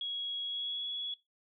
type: tone with pitch glide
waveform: sine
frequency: 3322 to 3370 Hz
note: G#7 to G#7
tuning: 0 to +25 cents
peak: -34 dBFS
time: 0.01-1.14 s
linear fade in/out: 2 ms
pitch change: +25 cents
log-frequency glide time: 0.43-0.87 s
effects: noise-tail reverb RT60 0.2 s tail -21 dB re dry